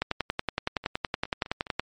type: two click trains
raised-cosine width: 0.3 ms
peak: -10 / -24 dBFS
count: 20 / 5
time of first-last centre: 0.02-1.796 / 0.84-1.668 s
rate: 10.7 / 4.83 Hz
effects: MP3 48 kbps